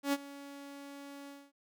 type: tone with ADSR envelope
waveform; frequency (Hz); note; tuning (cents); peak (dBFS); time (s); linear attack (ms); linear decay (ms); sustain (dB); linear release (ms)
sawtooth; 281.2; C#4; +25; -23; 0.03-1.52; 98; 40; -19; 240
effects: none